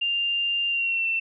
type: tone with pitch glide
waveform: sine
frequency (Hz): 2794 to 2688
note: F7 to E7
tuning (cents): 0 to +33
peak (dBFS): -22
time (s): 0.01-1.2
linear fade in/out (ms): 10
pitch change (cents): -67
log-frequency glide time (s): 0.68-1.06
effects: none